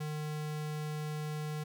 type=tone; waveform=square; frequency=152 Hz; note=D#3; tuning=40 cents flat; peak=-36 dBFS; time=0-1.64 s; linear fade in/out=10 ms; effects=none